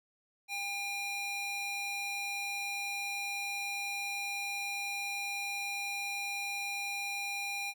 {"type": "tone with high-pass filter", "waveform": "square", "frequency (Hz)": 803, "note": "G5", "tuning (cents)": 41, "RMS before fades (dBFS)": -37, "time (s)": [0.48, 7.74], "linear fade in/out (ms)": 50, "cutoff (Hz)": 1700, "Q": 3.2, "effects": []}